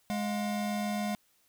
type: tone pair together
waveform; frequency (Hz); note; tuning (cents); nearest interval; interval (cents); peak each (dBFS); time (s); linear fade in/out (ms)
square; 208.2 / 711.9; G#3 / F5; +5 / +33; octave + major sixth; 2128; -32 / -37; 0.1-1.15; 0
effects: white hiss -69 dBFS RMS until 1.48 s